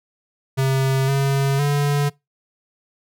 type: tone with pitch steps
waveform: square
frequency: 133.8 / 137.6 / 144.1 Hz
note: C3 / C#3 / D3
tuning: +39 / -12 / -33 cents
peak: -17 dBFS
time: 0.57-2.1 s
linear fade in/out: 20 ms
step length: 510 ms
effects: noise-tail reverb RT60 0.2 s tail -23 dB re dry